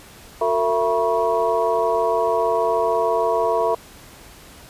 sine tone cluster, 367 / 453.5 / 667 / 967 / 1105 Hz, F#4 / A#4 / E5 / B5 / C#6, -14 / -48 / +20 / -37 / -6 cents, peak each -29 / -21 / -21 / -23 / -28 dBFS, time 0.41-3.75 s, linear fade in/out 5 ms, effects pink hiss -44 dBFS RMS until 4.69 s + resampled to 32000 Hz

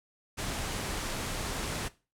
pink low-pass noise, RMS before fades -35 dBFS, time 0.37-1.89 s, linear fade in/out 20 ms, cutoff 11000 Hz, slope 24 dB/octave, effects noise-tail reverb RT60 0.3 s tail -18 dB re dry

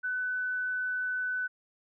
sine tone, 1501 Hz, F#6, 24 cents sharp, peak -29 dBFS, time 0.03-1.48 s, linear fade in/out 20 ms, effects none

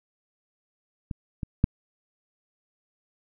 clicks, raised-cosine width 5 ms, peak -19 / -18 / -6 dBFS, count 3, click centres 1.112 / 1.432 / 1.641 s, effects none

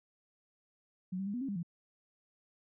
sine tone with pitch steps, 184.2 / 193.9 / 202.3 / 244.9 / 270.6 / 201 / 170.7 Hz, F#3 / G3 / G#3 / B3 / C#4 / G3 / F3, -7 / -19 / -45 / -14 / -42 / +44 / -39 cents, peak -34 dBFS, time 1.12-1.631 s, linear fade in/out 10 ms, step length 73 ms, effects none

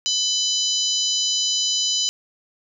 harmonic tone, 1000 Hz, B5, 21 cents sharp, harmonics 3 / 4 / 5 / 6 / 7, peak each -24 / -25 / -26 / -27 / -27 dBFS, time 0.06-2.09 s, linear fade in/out 0 ms, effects none

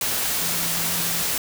sine tone in noise, 169.4 Hz, E3, 48 cents sharp, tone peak -34 dBFS, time 0.41-1.22 s, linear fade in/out 2 ms, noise white, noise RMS -24 dBFS, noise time 0.01-1.38 s, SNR -13 dB, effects none

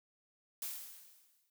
blue noise with exponential decay, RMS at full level -39 dBFS, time 0.62-1.5 s, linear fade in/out 2 ms, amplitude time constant 190 ms, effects none

